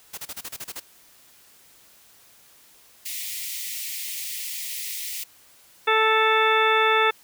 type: noise bursts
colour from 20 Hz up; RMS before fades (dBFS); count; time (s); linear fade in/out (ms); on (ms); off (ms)
white; -34; 9; 0.13-0.801; 10; 47; 31
type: high-pass noise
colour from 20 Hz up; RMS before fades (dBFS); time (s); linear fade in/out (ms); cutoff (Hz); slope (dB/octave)
white; -32; 3.05-5.24; 10; 1900; 96
type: harmonic tone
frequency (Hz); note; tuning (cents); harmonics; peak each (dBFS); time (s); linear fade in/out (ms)
440; A4; 0; 1 / 2 / 3 / 4 / 5 / 6 / 8; -23 / -24 / -22 / -25 / -27 / -27 / -28; 5.87-7.11; 10
effects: white hiss -54 dBFS RMS until 7.23 s